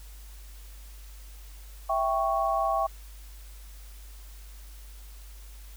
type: chord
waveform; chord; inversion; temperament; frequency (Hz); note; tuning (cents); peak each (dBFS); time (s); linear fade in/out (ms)
sine; C# diminished; first; equal; 659.3 / 784 / 1108.7; E5 / G5 / C#6; 0 / 0 / 0; -28; 1.89-2.87; 10
effects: added 50 Hz sine -43 dBFS peak until 5.76 s + white hiss -54 dBFS RMS until 5.76 s